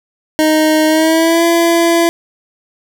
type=tone with pitch glide; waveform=25% pulse; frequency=311.1 to 337.3 Hz; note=D#4 to E4; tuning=0 to +40 cents; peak=-5 dBFS; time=0.39-2.09 s; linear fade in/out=0 ms; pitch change=+140 cents; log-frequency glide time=0.87-1.44 s; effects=none